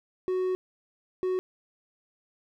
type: tone bursts at uneven times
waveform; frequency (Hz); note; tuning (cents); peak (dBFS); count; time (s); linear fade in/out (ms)
triangle; 370; F#4; 0; -23; 2; 0.28-0.55 / 1.23-1.39; 0
effects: none